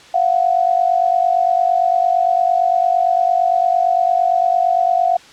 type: tone pair together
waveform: sine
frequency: 688 / 736.8 Hz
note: F5 / F#5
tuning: -26 / -7 cents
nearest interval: minor second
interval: 119 cents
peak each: -15 dBFS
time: 0.14-5.17 s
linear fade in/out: 5 ms
effects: white hiss -42 dBFS RMS until 5.32 s + low-pass 5000 Hz 12 dB/octave